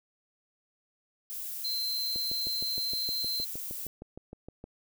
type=noise; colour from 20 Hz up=violet; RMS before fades=-38 dBFS; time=1.3-3.87 s; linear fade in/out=0 ms
type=tone; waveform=sine; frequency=4110 Hz; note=C8; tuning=32 cents flat; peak=-30 dBFS; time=1.64-3.45 s; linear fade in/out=10 ms
type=click train; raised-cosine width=2 ms; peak=-29 dBFS; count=17; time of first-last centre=2.16-4.641 s; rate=6.45 Hz
effects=none